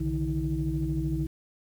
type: tone cluster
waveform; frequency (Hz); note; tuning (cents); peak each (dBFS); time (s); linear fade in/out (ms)
sine; 62.3 / 142.5 / 155.7 / 321.9; B1 / C#3 / D#3 / E4; +16 / +48 / +2 / -41; -31; 0-1.27; 10
effects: tanh soft clip ceiling -17 dBFS + 9-bit